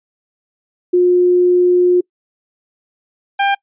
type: tone pair in turn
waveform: sine / sawtooth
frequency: 357.8 / 796.3 Hz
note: F4 / G5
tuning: +42 / +27 cents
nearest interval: octave + major second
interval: 1385 cents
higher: second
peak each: -8 dBFS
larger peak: neither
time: 0.93-2.01 / 3.39-3.55 s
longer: first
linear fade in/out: 10 ms
effects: noise-tail reverb RT60 0.1 s tail -26 dB re dry + resampled to 8000 Hz